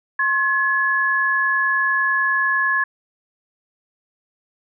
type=tone pair together; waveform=sine; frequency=1070.9 / 1700 Hz; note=C6 / G#6; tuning=+40 / +40 cents; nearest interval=minor sixth; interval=800 cents; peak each=-22 / -17 dBFS; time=0.19-2.84 s; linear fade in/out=5 ms; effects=none